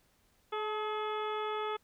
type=harmonic tone with a mistuned harmonic; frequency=425.7 Hz; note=G#4; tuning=43 cents sharp; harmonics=1 / 2 / 3 / 4 / 5 / 6 / 7 / 8; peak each=-36 / -39 / -38 / -50 / -48 / -51 / -55 / -47 dBFS; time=0.52-1.77 s; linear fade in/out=10 ms; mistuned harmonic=2; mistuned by=+30 cents; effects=pink hiss -70 dBFS RMS until 1.83 s